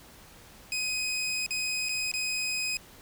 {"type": "tone with dropouts", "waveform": "20% pulse", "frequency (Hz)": 2511, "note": "D#7", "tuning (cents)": 15, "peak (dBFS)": -24, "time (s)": [0.72, 2.77], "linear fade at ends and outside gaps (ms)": 1, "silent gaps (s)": [[1.463, 1.507], [1.887, 1.892], [2.116, 2.138]], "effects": ["pink hiss -52 dBFS RMS until 3.01 s"]}